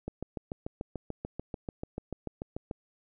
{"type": "click train", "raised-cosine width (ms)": 2, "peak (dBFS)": -22, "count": 19, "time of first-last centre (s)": [0.08, 2.712], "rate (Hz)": 6.84, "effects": []}